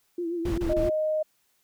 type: tone with vibrato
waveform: sine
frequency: 340.5 Hz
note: F4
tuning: 44 cents flat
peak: -27 dBFS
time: 0.18-0.9 s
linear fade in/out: 5 ms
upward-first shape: triangle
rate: 7.6 Hz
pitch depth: 74 cents each way
type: noise bursts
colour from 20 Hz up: brown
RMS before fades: -30 dBFS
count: 3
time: 0.45-0.892 s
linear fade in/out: 5 ms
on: 130 ms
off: 26 ms
type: tone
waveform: sine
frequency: 620 Hz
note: D#5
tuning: 6 cents flat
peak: -23 dBFS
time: 0.69-1.23 s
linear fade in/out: 10 ms
effects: white hiss -69 dBFS RMS until 1.63 s